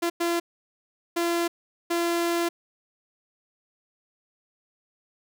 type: tone bursts at uneven times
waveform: sawtooth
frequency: 341.4 Hz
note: F4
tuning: 39 cents flat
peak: -19 dBFS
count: 4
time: 0.02-0.1 / 0.2-0.4 / 1.16-1.48 / 1.9-2.49 s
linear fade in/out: 10 ms
effects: none